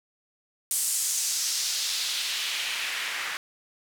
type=noise with band-pass filter sweep; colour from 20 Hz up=white; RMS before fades=-29 dBFS; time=0.71-3.37 s; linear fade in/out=0 ms; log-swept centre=9200 to 1700 Hz; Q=1.6; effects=none